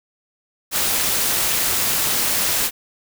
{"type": "noise with amplitude modulation", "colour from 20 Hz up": "white", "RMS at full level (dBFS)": -17, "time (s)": [0.71, 2.71], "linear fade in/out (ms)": 50, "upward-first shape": "sine", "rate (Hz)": 264, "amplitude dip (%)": 60, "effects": []}